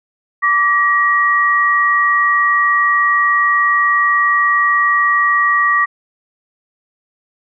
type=tone pair together; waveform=sine; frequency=1163.4 / 1900 Hz; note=D6 / A#6; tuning=-17 / +33 cents; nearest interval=minor sixth; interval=850 cents; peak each=-13 dBFS; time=0.42-5.86 s; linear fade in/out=20 ms; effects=none